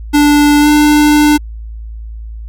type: tone with pitch glide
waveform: square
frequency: 293 to 297.9 Hz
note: D4 to D4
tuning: -4 to +25 cents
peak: -6 dBFS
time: 0.13-1.38 s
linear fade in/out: 20 ms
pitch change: +29 cents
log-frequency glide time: 0.6-0.68 s
effects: added 55 Hz sine -23 dBFS peak until 2.48 s